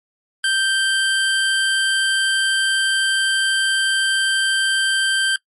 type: tone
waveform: 25% pulse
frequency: 1567 Hz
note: G6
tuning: 1 cent flat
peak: -12 dBFS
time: 0.44-5.36 s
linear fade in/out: 2 ms
effects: noise-tail reverb RT60 0.1 s tail -23 dB re dry + MP3 48 kbps